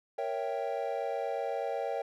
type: chord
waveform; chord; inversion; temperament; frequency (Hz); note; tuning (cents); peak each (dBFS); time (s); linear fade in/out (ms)
triangle; A# diminished seventh; none; equal; 466.2 / 554.4 / 659.3 / 784; A#4 / C#5 / E5 / G5; 0 / 0 / 0 / 0; -35 / -34 / -36 / -35; 0.18-2.02; 5
effects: none